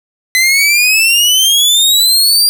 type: exponential sweep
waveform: sawtooth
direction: up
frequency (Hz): 2022 to 4800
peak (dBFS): -4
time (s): 0.35-2.49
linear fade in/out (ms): 0
effects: none